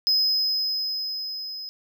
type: tone with level ramp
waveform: triangle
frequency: 5070 Hz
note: D#8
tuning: 32 cents sharp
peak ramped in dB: -16 to -32 dBFS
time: 0.07-1.69 s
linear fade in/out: 0 ms
effects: none